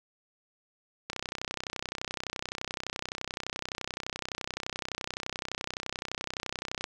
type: click train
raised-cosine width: 0.2 ms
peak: -16 dBFS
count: 183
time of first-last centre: 1.1-6.841 s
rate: 31.7 Hz
effects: none